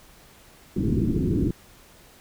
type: low-pass noise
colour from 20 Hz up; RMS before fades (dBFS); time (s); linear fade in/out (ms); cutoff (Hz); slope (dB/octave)
white; -23; 0.76-1.51; 5; 350; 48
effects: pink hiss -52 dBFS RMS until 2.2 s